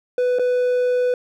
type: tone with dropouts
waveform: triangle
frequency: 496.6 Hz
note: B4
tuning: 9 cents sharp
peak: -14 dBFS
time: 0.18-1.14 s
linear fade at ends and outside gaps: 2 ms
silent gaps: 0.387-0.394 s
effects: none